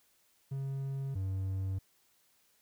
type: tone pair in turn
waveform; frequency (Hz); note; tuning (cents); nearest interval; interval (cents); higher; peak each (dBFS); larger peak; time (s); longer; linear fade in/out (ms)
triangle; 136.2 / 95.48; C#3 / G2; -30 / -45; tritone; 615; first; -32 / -30; second; 0.51-1.15 / 1.15-1.79; neither; 10
effects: white hiss -70 dBFS RMS until 2.61 s